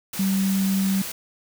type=tone in noise; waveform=sine; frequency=193.3 Hz; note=G3; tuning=24 cents flat; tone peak=-19 dBFS; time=0.19-1.02 s; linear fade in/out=5 ms; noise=white; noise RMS=-32 dBFS; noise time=0.13-1.12 s; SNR=+10 dB; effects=none